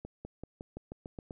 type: accelerating click train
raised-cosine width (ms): 2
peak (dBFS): -28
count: 9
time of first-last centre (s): 0.05-1.308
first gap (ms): 200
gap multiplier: 0.93
effects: none